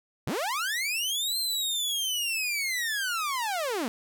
sawtooth linear two-way sweep, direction up then down, 88.8 to 4186 to 209.5 Hz, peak -24 dBFS, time 0.27-3.88 s, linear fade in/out 0 ms, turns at 1.38 s, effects none

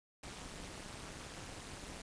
pink noise with amplitude modulation, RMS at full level -44 dBFS, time 0.23-2.02 s, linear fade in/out 5 ms, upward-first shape sine, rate 214 Hz, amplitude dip 95%, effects resampled to 22050 Hz

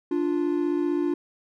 triangle tone pair together, 293.7 / 349.3 Hz, D4 / F4, 0 / 0 cents, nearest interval minor third, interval 300 cents, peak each -23 dBFS, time 0.11-1.14 s, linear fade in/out 5 ms, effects none

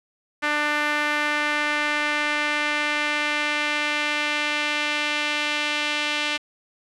sawtooth tone with band-pass filter sweep, 297.2 Hz, D4, 21 cents sharp, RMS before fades -24 dBFS, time 0.42-6.38 s, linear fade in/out 20 ms, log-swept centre 1800 to 2800 Hz, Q 1.8, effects resampled to 24000 Hz + 8-bit

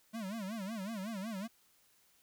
square tone with vibrato, 207.7 Hz, G#3, in tune, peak -39 dBFS, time 0.13-1.48 s, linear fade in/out 20 ms, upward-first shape sine, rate 5.4 Hz, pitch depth 190 cents each way, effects white hiss -69 dBFS RMS until 2.22 s

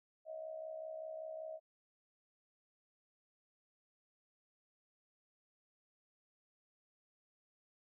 sine tone with amplitude modulation, 637 Hz, D#5, 41 cents sharp, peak -40 dBFS, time 0.25-1.6 s, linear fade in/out 50 ms, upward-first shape sine, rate 65.2 Hz, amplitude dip 65%, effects none

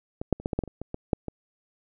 clicks, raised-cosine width 2 ms, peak -18 / -7 / -27 / -12 / -14 / -11 / -18 / -27 / -21 / -18 / -8 / -19 dBFS, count 12, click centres 0.215 / 0.327 / 0.4 / 0.459 / 0.532 / 0.59 / 0.637 / 0.677 / 0.816 / 0.944 / 1.132 / 1.283 s, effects none

